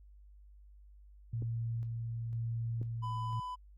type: tone with tremolo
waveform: sine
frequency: 115.4 Hz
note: A#2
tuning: 17 cents flat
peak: -33 dBFS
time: 1.33-3.4 s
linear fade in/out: 5 ms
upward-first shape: square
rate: 1 Hz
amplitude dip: 25%
type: clicks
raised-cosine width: 3 ms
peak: -30 dBFS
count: 2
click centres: 1.423 / 2.815 s
type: tone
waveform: triangle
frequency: 1000 Hz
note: B5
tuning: 21 cents sharp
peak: -36 dBFS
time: 3.02-3.56 s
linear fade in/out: 20 ms
effects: added 50 Hz sine -54 dBFS peak until 3.77 s + Opus 48 kbps